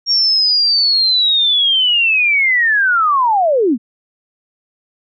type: linear sweep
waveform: sine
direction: down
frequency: 5588 to 204.7 Hz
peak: -10 dBFS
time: 0.06-3.78 s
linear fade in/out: 50 ms
effects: none